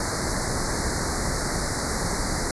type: band-stop noise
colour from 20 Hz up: pink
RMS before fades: -26 dBFS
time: 0-2.51 s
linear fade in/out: 2 ms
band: 2100 to 4100 Hz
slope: 96 dB/octave
effects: resampled to 24000 Hz